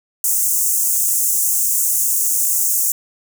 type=high-pass noise; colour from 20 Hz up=pink; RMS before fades=-17 dBFS; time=0.24-2.92 s; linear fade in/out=2 ms; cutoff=6600 Hz; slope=48 dB/octave; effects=none